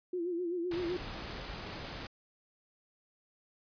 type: tone with vibrato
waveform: sine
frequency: 349.2 Hz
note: F4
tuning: in tune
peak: -32 dBFS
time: 0.13-0.97 s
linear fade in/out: 5 ms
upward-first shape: sine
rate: 7.8 Hz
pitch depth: 78 cents each way
type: noise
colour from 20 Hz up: pink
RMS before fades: -42 dBFS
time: 0.71-2.07 s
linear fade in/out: 5 ms
effects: resampled to 11025 Hz